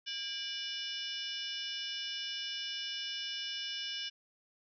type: harmonic tone with a mistuned harmonic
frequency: 587.3 Hz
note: D5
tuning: in tune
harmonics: 3 / 4 / 5 / 6 / 7 / 8 / 9 / 10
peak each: -48 / -49 / -40 / -44 / -52 / -52 / -43 / -55 dBFS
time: 0.06-4.1 s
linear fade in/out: 20 ms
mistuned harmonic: 3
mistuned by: -150 cents
effects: none